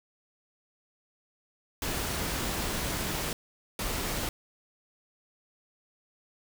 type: noise bursts at uneven times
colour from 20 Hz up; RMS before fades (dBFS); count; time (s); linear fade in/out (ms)
pink; -32; 2; 1.82-3.33 / 3.79-4.29; 2
effects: none